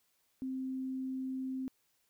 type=tone; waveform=sine; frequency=261.6 Hz; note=C4; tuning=in tune; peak=-35 dBFS; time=0.42-1.68 s; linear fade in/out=0 ms; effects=white hiss -75 dBFS RMS until 2.09 s